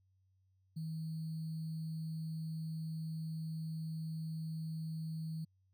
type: tone with sample-and-hold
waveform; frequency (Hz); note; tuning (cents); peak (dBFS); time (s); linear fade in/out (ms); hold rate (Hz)
sine; 160; D#3; +49; -38; 0.76-5.45; 10; 4410
effects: added 94 Hz sine -70 dBFS peak until 5.73 s